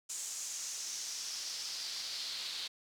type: noise with band-pass filter sweep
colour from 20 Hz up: pink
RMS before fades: -41 dBFS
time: 0.09-2.68 s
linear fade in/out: 10 ms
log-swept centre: 7300 to 4000 Hz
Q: 3.4
effects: none